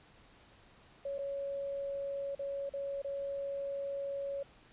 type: tone with dropouts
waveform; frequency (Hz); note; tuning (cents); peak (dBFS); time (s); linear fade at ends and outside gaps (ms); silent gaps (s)
sine; 557; C#5; +8; -35; 1.05-4.43; 5; 1.182-1.188 / 2.351-2.392 / 2.694-2.736 / 3.019-3.045
effects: pink hiss -61 dBFS RMS until 4.72 s + resampled to 8000 Hz